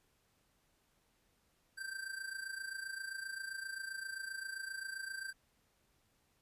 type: tone with amplitude modulation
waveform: square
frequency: 1568 Hz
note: G6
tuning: in tune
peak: -39 dBFS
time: 1.77-5.33 s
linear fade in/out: 20 ms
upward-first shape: sine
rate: 27.6 Hz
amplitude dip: 70%
effects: pink hiss -75 dBFS RMS until 6.41 s + resampled to 32000 Hz